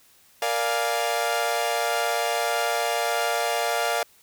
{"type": "chord", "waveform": "sawtooth", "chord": "Bb dominant seventh", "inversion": "none", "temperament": "equal", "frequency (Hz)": [466.2, 587.3, 698.5, 830.6], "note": ["Bb4", "D5", "F5", "Ab5"], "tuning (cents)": [0, 0, 0, 0], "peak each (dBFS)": [-26, -25, -22, -27], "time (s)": [0.42, 4.03], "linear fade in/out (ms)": 2, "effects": ["white hiss -57 dBFS RMS until 4.22 s"]}